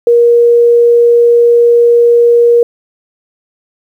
sine tone, 473.4 Hz, A#4, 27 cents sharp, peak -3 dBFS, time 0.07-2.63 s, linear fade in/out 2 ms, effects 7-bit

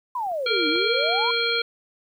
sine exponential two-way sweep, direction down then up, 1036 to 293.7 to 1036 Hz, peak -24 dBFS, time 0.15-1.31 s, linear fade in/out 5 ms, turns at 0.68 s
clicks, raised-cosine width 1 ms, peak -38 / -37 / -29 dBFS, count 3, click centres 0.267 / 0.317 / 0.759 s
harmonic tone, 466.2 Hz, A#4, in tune, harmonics 1 / 3 / 5 / 7 / 9, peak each -27 / -27 / -27 / -27 / -27 dBFS, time 0.46-1.62 s, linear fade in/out 5 ms
effects 9-bit

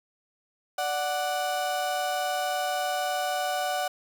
35% pulse tone pair together, 587.3 / 740 Hz, D5 / F#5, 0 / 0 cents, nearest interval major third, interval 400 cents, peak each -30 / -26 dBFS, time 0.78-3.88 s, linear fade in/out 5 ms, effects 10-bit

